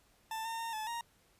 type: tone with pitch steps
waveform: 40% pulse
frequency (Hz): 887 / 910 / 916 / 866 / 935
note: A5 / A#5 / A#5 / A5 / A#5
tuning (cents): +14 / -42 / -31 / -28 / +5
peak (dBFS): -36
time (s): 0.31-1.01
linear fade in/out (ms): 2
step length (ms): 140
effects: pink hiss -68 dBFS RMS until 1.39 s + resampled to 32000 Hz